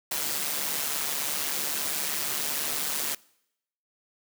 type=noise with amplitude modulation; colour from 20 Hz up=white; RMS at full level=-27 dBFS; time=0.11-3.15 s; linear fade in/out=5 ms; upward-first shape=sine; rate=146 Hz; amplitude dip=60%; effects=noise-tail reverb RT60 0.8 s tail -24 dB re dry + high-pass 150 Hz 12 dB/octave